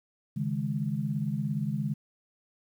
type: chord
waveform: sine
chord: C# suspended second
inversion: none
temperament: just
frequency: 138.59 / 155.92 / 207.9 Hz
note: C#3 / D#3 / G#3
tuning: 0 / +4 / +2 cents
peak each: -32 dBFS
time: 0.36-1.94 s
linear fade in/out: 10 ms
effects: 10-bit